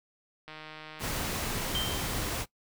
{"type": "click train", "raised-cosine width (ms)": 0.3, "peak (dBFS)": -28, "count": 137, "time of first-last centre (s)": [0.48, 1.357], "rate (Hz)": 155}
{"type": "noise", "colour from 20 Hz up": "pink", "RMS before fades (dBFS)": -33, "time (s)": [0.99, 2.46], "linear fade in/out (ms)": 50}
{"type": "tone with exponential decay", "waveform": "sine", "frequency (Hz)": 3136, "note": "G7", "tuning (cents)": 0, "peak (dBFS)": -27, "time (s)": [1.75, 2.35], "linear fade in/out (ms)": 1, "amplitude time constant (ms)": 130}
{"effects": ["noise-tail reverb RT60 0.1 s tail -19 dB re dry"]}